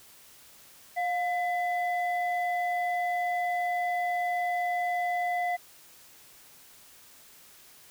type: tone pair together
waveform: sine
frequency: 710 / 2008 Hz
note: F5 / B6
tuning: +28 / +28 cents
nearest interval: octave + tritone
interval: 1800 cents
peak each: -26 / -32 dBFS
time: 0.96-5.57 s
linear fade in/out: 20 ms
effects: tanh soft clip ceiling -21 dBFS + white hiss -54 dBFS RMS until 7.9 s